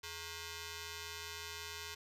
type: ring-modulated tone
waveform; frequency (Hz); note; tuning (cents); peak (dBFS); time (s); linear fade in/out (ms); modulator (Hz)
5% pulse; 505; B4; +39; -29; 0.03-1.95; 10; 588
effects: resampled to 32000 Hz